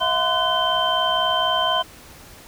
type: tone cluster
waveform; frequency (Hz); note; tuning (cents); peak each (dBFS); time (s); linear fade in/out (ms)
sine; 650 / 714 / 1027 / 1499 / 3111; E5 / F5 / C6 / F#6 / G7; -24 / +38 / -33 / +22 / -14; -25 / -26 / -22 / -29 / -22; 0-1.83; 20
effects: pink hiss -44 dBFS RMS until 2.47 s